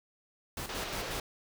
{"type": "noise with tremolo", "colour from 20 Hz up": "pink", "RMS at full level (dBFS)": -38, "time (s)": [0.57, 1.2], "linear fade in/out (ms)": 2, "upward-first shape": "square", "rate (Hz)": 5.6, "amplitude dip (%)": 60}
{"type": "band-pass noise", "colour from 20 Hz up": "pink", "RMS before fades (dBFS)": -40, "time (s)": [0.69, 1.2], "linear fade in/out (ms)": 2, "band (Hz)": [320, 5900], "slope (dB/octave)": 24}
{"effects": []}